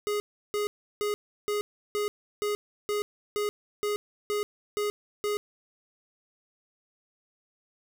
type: tone bursts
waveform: square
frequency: 415.3 Hz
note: G#4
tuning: in tune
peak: -27 dBFS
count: 12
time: 0.07-5.37 s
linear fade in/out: 0 ms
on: 130 ms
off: 340 ms
effects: none